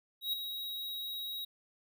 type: tone with ADSR envelope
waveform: square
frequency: 3821 Hz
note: A#7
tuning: 42 cents sharp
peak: -30 dBFS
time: 0.21-1.45 s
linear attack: 120 ms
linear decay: 9 ms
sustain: -8 dB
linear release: 7 ms
effects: none